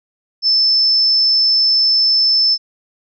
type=tone; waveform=sine; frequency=5274 Hz; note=E8; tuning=in tune; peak=-10 dBFS; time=0.42-2.58 s; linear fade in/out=50 ms; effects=none